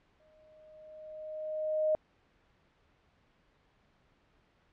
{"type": "tone with exponential growth", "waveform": "sine", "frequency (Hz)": 620, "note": "D#5", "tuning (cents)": -6, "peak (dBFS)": -24, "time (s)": [0.2, 1.95], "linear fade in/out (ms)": 0, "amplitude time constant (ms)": 380, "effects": ["pink hiss -69 dBFS RMS until 4.72 s", "low-pass 3000 Hz 12 dB/octave"]}